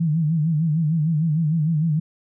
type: tone with vibrato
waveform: sine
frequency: 158.2 Hz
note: D#3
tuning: 29 cents sharp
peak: -17 dBFS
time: 0-2 s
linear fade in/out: 10 ms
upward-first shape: sine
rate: 6.6 Hz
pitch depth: 110 cents each way
effects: none